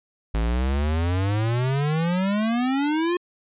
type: exponential sweep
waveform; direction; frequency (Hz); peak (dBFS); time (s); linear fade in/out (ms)
square; up; 52.9 to 360; -21; 0.34-3.17; 5
effects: resampled to 8000 Hz